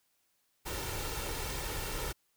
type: noise with comb filter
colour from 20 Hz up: pink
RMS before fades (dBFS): -37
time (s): 0.65-2.13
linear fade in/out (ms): 20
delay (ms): 2.2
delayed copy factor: +0.55
effects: white hiss -75 dBFS RMS until 2.36 s